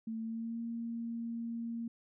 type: tone with pitch glide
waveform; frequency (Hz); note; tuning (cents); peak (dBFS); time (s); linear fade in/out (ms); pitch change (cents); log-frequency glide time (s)
sine; 223.8 to 231.8; A3 to A#3; +30 to -10; -36; 0.07-1.88; 5; +60; 0.2-0.61
effects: none